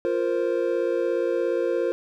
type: chord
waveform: triangle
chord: F suspended fourth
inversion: none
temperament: equal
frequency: 349.2 / 466.2 / 523.3 Hz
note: F4 / Bb4 / C5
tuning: 0 / 0 / 0 cents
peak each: -24 dBFS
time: 0.05-1.92 s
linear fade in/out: 0 ms
effects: none